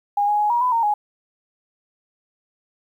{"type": "tone with pitch steps", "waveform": "sine", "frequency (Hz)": [816, 832, 837, 953, 1000, 921, 834], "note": ["G#5", "G#5", "G#5", "A#5", "B5", "A#5", "G#5"], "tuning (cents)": [-31, 3, 13, 38, 21, -21, 7], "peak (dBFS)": -16, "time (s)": [0.17, 0.94], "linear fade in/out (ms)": 5, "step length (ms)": 110, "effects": ["9-bit"]}